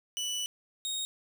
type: tone pair in turn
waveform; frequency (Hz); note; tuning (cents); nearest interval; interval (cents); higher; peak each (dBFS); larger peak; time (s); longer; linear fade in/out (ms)
25% pulse; 2967 / 3738; F#7 / A#7; +4 / +4; major third; 400; second; -28; neither; 0.17-0.46 / 0.85-1.05; first; 0
effects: 9-bit